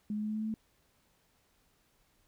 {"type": "tone with pitch steps", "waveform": "sine", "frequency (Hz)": [210, 211.6, 213.2, 214.8, 216.4, 218, 219.7], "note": ["G#3", "G#3", "G#3", "A3", "A3", "A3", "A3"], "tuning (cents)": [19, 33, 46, -41, -29, -16, -2], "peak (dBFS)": -32, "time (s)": [0.1, 0.541], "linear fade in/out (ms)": 2, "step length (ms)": 63, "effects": ["pink hiss -71 dBFS RMS until 2.27 s"]}